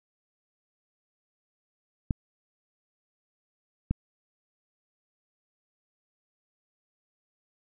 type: clicks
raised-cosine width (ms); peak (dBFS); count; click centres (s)
5; -13; 2; 2.108 / 3.91
effects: none